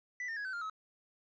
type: tone with pitch steps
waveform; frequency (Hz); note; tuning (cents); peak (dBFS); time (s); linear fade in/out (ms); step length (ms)
triangle; 1980 / 1815.7 / 1665 / 1526.8 / 1400.1 / 1283.9; B6 / A#6 / G#6 / G6 / F6 / E6; +4 / -46 / +4 / -46 / +4 / -46; -35; 0.2-0.698; 2; 83
effects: resampled to 16000 Hz + 12-bit

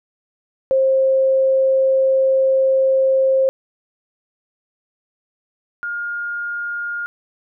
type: tone pair in turn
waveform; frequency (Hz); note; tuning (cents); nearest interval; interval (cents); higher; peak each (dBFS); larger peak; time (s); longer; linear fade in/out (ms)
sine; 531 / 1417.6; C5 / F6; +25 / +25; octave + perfect fourth; 1700; second; -12 / -22; first; 0.71-3.49 / 5.83-7.06; first; 0
effects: none

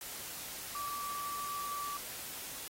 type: tone in noise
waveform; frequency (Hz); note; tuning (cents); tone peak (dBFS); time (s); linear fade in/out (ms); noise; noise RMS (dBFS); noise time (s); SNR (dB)
sine; 1157; D6; -26; -37; 0.75-1.97; 2; white; -44; 0.01-2.68; +4
effects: AAC 48 kbps

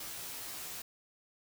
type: noise with comb filter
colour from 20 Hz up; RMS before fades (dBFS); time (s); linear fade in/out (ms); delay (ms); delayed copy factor
white; -43; 0-0.82; 5; 14; -0.9
effects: none

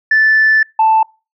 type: tone pair in turn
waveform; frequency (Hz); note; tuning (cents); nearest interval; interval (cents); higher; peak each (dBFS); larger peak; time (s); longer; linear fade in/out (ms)
sine; 1755 / 881.6; A6 / A5; -5 / +3; octave; 1192; first; -6; neither; 0.11-0.63 / 0.79-1.03; first; 5
effects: noise-tail reverb RT60 0.3 s tail -26 dB re dry + tanh soft clip ceiling -4 dBFS

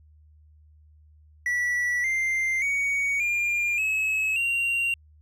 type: tone with pitch steps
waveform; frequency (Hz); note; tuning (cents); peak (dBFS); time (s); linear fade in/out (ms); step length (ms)
triangle; 1952 / 2092 / 2242 / 2403 / 2576 / 2761; B6 / C7 / C#7 / D7 / E7 / F7; -21 / -1 / +19 / +39 / -41 / -20; -21; 1.46-4.94; 2; 580
effects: added 76 Hz sine -52 dBFS peak until 5.21 s

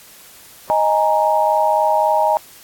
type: chord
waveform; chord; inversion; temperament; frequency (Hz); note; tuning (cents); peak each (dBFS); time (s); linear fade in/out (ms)
sine; D# suspended fourth; none; just; 622.3 / 829.7 / 933.4; D#5 / G#5 / A#5; 0 / -2 / +2; -17; 0.7-2.37; 0
effects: white hiss -43 dBFS RMS until 2.63 s + AAC 64 kbps

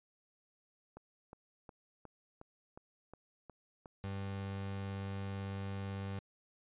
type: click train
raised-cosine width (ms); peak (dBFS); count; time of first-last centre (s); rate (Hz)
1; -36; 9; 0.97-3.858; 2.77
type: tone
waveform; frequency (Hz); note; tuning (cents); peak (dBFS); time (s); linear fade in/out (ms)
30% pulse; 98; G2; 0; -36; 4.04-6.19; 0
effects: resampled to 8000 Hz

